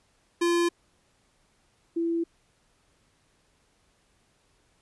square / sine tone pair in turn, 344 / 334.8 Hz, F4 / E4, -26 / +27 cents, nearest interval unison, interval 47 cents, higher first, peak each -22 / -24 dBFS, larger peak first, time 0.41-0.69 / 1.96-2.24 s, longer neither, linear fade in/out 10 ms, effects pink hiss -67 dBFS RMS until 4.81 s + resampled to 24000 Hz

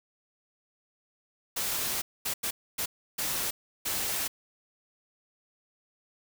white noise bursts at uneven times, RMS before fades -31 dBFS, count 6, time 1.56-2.02 / 2.25-2.34 / 2.43-2.51 / 2.78-2.86 / 3.18-3.51 / 3.85-4.28 s, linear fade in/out 10 ms, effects none

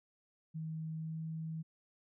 sine tone with pitch glide, 159.1 to 160.39 Hz, D#3 to E3, +39 to -47 cents, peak -38 dBFS, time 0.54-1.63 s, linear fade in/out 20 ms, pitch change +14 cents, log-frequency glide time 0.96-1.2 s, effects none

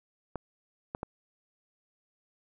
clicks, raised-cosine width 1 ms, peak -20 dBFS, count 3, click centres 0.357 / 0.949 / 1.031 s, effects none

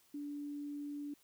sine tone, 289.9 Hz, D4, 22 cents flat, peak -40 dBFS, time 0.14-1.14 s, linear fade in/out 5 ms, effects white hiss -69 dBFS RMS until 1.23 s

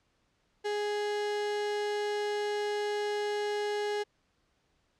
35% pulse tone, 415.3 Hz, G#4, in tune, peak -28 dBFS, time 0.64-4.04 s, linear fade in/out 20 ms, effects pink hiss -73 dBFS RMS until 4.99 s + low-pass 6000 Hz 12 dB/octave

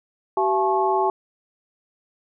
sine tone cluster, 382.7 / 675 / 859 / 1091 Hz, G4 / E5 / A5 / C#6, -42 / +41 / -42 / -28 cents, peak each -22 / -26 / -21 / -26 dBFS, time 0.37-1.1 s, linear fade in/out 2 ms, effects none

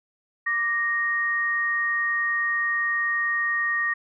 sine tone pair together, 1174.7 / 1864.7 Hz, D6 / A#6, 0 / 0 cents, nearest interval minor sixth, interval 800 cents, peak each -30 / -22 dBFS, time 0.46-3.94 s, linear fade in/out 10 ms, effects none

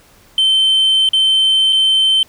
sine tone with dropouts, 3094 Hz, G7, 23 cents flat, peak -7 dBFS, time 0.38-2.23 s, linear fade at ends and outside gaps 2 ms, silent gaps 1.09-1.133 / 1.726-1.729 s, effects tanh soft clip ceiling -8 dBFS + pink hiss -48 dBFS RMS until 2.28 s

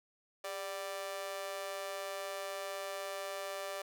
sawtooth tone with amplitude modulation, 587.3 Hz, D5, in tune, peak -31 dBFS, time 0.44-3.82 s, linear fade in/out 5 ms, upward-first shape sine, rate 184 Hz, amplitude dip 90%, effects none

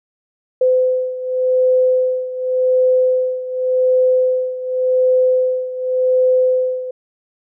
sine beating tone pair, 510 / 510.88 Hz, C5 / C5, -44 / -41 cents, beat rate 0.88 Hz, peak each -14 / -18 dBFS, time 0.61-6.91 s, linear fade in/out 5 ms, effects none

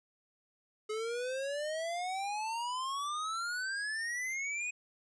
square exponential sweep, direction up, 423.9 to 2510 Hz, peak -35 dBFS, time 0.89-4.71 s, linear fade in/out 10 ms, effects resampled to 22050 Hz

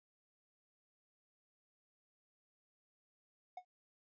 triangle tone with exponential decay, 730 Hz, F#5, 24 cents flat, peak -39 dBFS, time 3.57-3.65 s, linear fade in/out 5 ms, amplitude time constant 16 ms, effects resampled to 16000 Hz

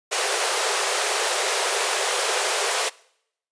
pink high-pass noise, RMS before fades -23 dBFS, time 0.11-2.9 s, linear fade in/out 20 ms, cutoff 380 Hz, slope 96 dB/octave, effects noise-tail reverb RT60 0.7 s tail -22 dB re dry + resampled to 22050 Hz

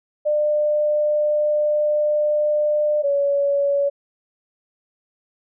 sine tone pair in turn, 599 / 564.8 Hz, D5 / C#5, +34 / +32 cents, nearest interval minor second, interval 102 cents, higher first, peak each -16 dBFS, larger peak neither, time 0.25-3.03 / 3.03-3.9 s, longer first, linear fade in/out 20 ms, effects none

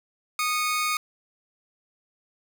sawtooth tone pair together, 1237 / 2204 Hz, D#6 / C#7, -10 / -11 cents, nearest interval minor seventh, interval 999 cents, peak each -21 / -26 dBFS, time 0.39-0.97 s, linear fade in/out 2 ms, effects none

